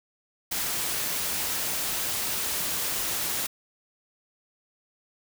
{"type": "noise", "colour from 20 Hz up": "white", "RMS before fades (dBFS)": -29, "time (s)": [0.51, 3.47], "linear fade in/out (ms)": 10, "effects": []}